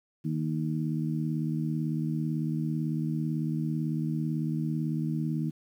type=harmonic tone; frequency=78 Hz; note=D#2; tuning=5 cents sharp; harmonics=2 / 3 / 4; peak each=-29 / -33 / -35 dBFS; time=0.24-5.51 s; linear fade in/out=20 ms; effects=10-bit